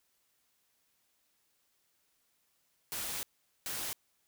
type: noise bursts at uneven times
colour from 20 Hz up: white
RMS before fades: -38 dBFS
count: 2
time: 2.92-3.23 / 3.66-3.93 s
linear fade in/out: 0 ms
effects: white hiss -75 dBFS RMS until 4.27 s